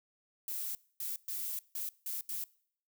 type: noise bursts at uneven times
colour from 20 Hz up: violet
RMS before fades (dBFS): -38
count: 6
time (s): 0.48-0.75 / 1-1.16 / 1.28-1.59 / 1.75-1.89 / 2.06-2.21 / 2.29-2.44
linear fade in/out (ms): 2
effects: noise-tail reverb RT60 0.6 s tail -23 dB re dry